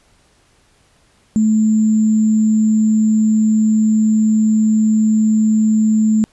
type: tone with sample-and-hold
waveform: sine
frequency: 217.6 Hz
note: A3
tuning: 19 cents flat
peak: -10 dBFS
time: 1.36-6.24 s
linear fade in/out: 0 ms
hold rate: 7350 Hz
effects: pink hiss -55 dBFS RMS until 6.32 s + resampled to 24000 Hz